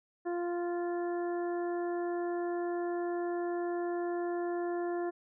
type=harmonic tone; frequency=348.4 Hz; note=F4; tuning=4 cents flat; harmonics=1 / 2 / 3 / 4 / 5; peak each=-32 / -39 / -47 / -50 / -49 dBFS; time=0.25-5.11 s; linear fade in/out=20 ms; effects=none